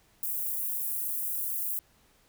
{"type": "high-pass noise", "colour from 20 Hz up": "white", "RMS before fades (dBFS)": -32, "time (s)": [0.23, 1.79], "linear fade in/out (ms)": 0, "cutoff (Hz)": 11000, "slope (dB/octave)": 24, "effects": ["pink hiss -64 dBFS RMS until 2.28 s"]}